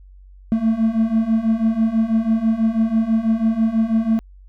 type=beating tone pair; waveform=triangle; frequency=220 / 226.1 Hz; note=A3 / A3; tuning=0 / +47 cents; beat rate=6.1 Hz; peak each=-18 / -15 dBFS; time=0.52-4.19 s; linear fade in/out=0 ms; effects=added 47 Hz sine -41 dBFS peak until 4.48 s